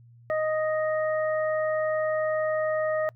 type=harmonic tone; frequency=622.3 Hz; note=D#5; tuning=in tune; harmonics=1 / 2 / 3; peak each=-24 / -34 / -35 dBFS; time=0.3-3.09 s; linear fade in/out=0 ms; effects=noise-tail reverb RT60 0.1 s tail -26 dB re dry + added 118 Hz sine -50 dBFS peak until 3.15 s